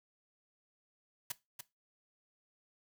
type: noise with echo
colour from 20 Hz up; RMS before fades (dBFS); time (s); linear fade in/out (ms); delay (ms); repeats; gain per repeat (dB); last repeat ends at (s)
white; -37; 1.3-1.32; 5; 290; 1; -7; 1.61
effects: noise-tail reverb RT60 0.2 s tail -17 dB re dry